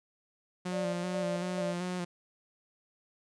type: tone with vibrato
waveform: sawtooth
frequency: 178 Hz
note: F3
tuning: 33 cents sharp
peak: -29 dBFS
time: 0.65-2.05 s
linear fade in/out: 10 ms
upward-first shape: square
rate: 2.6 Hz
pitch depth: 29 cents each way
type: tone with tremolo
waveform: sine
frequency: 587.3 Hz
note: D5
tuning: in tune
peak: -32 dBFS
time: 0.71-1.75 s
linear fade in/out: 50 ms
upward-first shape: square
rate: 2.3 Hz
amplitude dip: 60%
effects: resampled to 22050 Hz